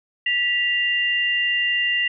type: tone pair together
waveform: sine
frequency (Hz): 1955.4 / 2792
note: B6 / F7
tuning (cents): -18 / -1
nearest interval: tritone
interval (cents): 617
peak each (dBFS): -21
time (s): 0.26-2.08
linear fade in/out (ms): 5
effects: none